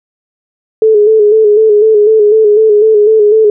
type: tone with vibrato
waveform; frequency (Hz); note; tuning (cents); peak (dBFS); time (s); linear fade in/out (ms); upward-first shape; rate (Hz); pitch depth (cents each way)
sine; 427.5; A4; -50; -3; 0.82-3.5; 2; square; 4; 46
effects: none